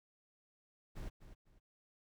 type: noise with echo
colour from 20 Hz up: brown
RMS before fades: -44 dBFS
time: 0.95-1.1 s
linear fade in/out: 20 ms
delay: 250 ms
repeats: 2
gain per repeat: -11 dB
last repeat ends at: 1.6 s
effects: none